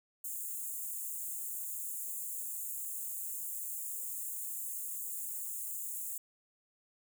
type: high-pass noise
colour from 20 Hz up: white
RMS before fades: -40 dBFS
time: 0.24-6.18 s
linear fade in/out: 5 ms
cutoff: 6800 Hz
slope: 96 dB/octave
effects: none